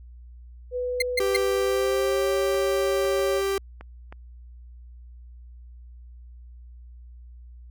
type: tone with pitch glide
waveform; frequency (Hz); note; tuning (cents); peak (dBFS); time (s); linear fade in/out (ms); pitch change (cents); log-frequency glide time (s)
sine; 496.6 to 551; B4 to C#5; +9 to -11; -25; 0.71-3.42; 50; +180; 1.58-2.32
type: tone bursts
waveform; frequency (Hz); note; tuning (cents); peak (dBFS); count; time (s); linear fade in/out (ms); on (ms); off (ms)
30% pulse; 2093; C7; 0; -17; 3; 1-1.366; 5; 22; 150
type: tone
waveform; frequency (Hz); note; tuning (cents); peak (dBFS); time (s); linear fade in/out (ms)
45% pulse; 392; G4; 0; -23; 1.2-3.58; 2
type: clicks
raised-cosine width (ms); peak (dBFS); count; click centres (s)
0.5; -26; 5; 2.545 / 3.051 / 3.193 / 3.81 / 4.125
effects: added 60 Hz sine -42 dBFS peak until 7.7 s